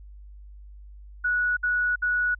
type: tone bursts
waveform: sine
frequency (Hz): 1467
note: F#6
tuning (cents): -15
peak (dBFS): -21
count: 3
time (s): 1.24-2.35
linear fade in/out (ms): 10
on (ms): 330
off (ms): 60
effects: added 50 Hz sine -42 dBFS peak until 2.39 s